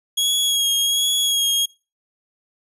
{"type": "tone with vibrato", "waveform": "sawtooth", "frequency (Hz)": 3309, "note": "G#7", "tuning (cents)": -7, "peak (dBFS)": -14, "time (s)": [0.17, 1.66], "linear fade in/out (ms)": 10, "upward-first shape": "sine", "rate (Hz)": 1.3, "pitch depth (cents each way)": 27, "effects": ["noise-tail reverb RT60 0.3 s tail -24 dB re dry", "resampled to 32000 Hz"]}